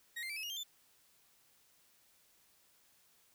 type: tone with pitch steps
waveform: 35% pulse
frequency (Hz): 1887 / 2094 / 2323 / 2578 / 2860 / 3174 / 3521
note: A#6 / C7 / D7 / E7 / F7 / G7 / A7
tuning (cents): +21 / +1 / -20 / -39 / +41 / +21 / 0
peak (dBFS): -38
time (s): 0.16-0.636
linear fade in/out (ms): 10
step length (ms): 68
effects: white hiss -69 dBFS RMS until 3.34 s